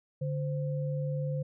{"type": "tone pair together", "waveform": "sine", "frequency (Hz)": [145.6, 518.9], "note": ["D3", "C5"], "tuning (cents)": [-15, -14], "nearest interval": "octave + minor seventh", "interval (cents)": 2201, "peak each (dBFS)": [-30, -37], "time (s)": [0.21, 1.43], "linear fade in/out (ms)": 10, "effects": []}